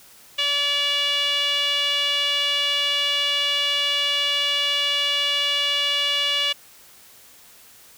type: tone with band-pass filter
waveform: sawtooth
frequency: 574 Hz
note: D5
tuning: 40 cents flat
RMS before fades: -22 dBFS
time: 0.38-6.53 s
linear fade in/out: 10 ms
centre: 3100 Hz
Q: 6.2
effects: white hiss -49 dBFS RMS until 7.97 s